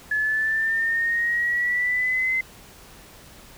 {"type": "exponential sweep", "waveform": "sine", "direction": "up", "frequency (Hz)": [1709, 2066], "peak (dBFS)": -20, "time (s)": [0.11, 2.41], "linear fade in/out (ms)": 5, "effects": ["pink hiss -47 dBFS RMS until 3.57 s"]}